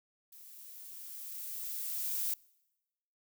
violet noise with level ramp, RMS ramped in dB -54 to -33 dBFS, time 0.32-2.34 s, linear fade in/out 5 ms, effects noise-tail reverb RT60 1.0 s tail -25 dB re dry

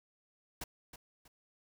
pink noise with echo, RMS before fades -41 dBFS, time 0.61-0.64 s, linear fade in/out 5 ms, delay 320 ms, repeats 2, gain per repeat -10 dB, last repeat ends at 1.28 s, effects none

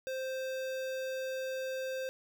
square tone with notch filter, 523.3 Hz, C5, in tune, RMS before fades -37 dBFS, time 0.07-2.09 s, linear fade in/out 0 ms, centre 9500 Hz, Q 1.4, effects none

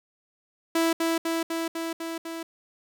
sawtooth tone with echo, 329.6 Hz, E4, in tune, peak -17 dBFS, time 0.75-0.93 s, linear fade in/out 5 ms, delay 250 ms, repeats 6, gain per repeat -2 dB, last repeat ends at 2.43 s, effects none

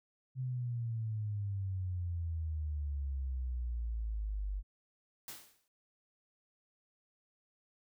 sine exponential sweep, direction down, 130.81 to 47.72 Hz, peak -34 dBFS, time 0.35-4.63 s, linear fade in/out 50 ms
white noise with exponential decay, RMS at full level -43 dBFS, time 5.28-5.68 s, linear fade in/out 1 ms, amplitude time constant 85 ms
effects none

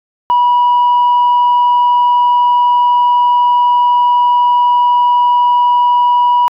sine tone, 974 Hz, B5, 24 cents flat, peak -5 dBFS, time 0.3-6.48 s, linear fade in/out 0 ms, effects tanh soft clip ceiling -5 dBFS

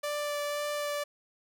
sawtooth tone with vibrato, 586 Hz, D5, 4 cents flat, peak -27 dBFS, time 0.03-1.04 s, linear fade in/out 10 ms, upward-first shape sine, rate 1.9 Hz, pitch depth 10 cents each way, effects none

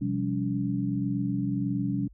sine tone cluster, 127.5 / 174 / 195.7 / 283.6 Hz, C3 / F3 / G3 / C#4, -44 / -6 / -3 / +40 cents, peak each -31 / -35 / -30 / -30 dBFS, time 0.01-2.08 s, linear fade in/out 10 ms, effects added 50 Hz sine -50 dBFS peak until 2.13 s

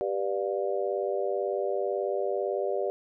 sine chord, G dominant seventh, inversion none, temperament just, 392 / 490 / 588 / 705.6 Hz, G4 / B4 / D5 / F5, 0 / -14 / +2 / +18 cents, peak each -30 / -33 / -31 / -36 dBFS, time 0.01-2.9 s, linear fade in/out 0 ms, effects none

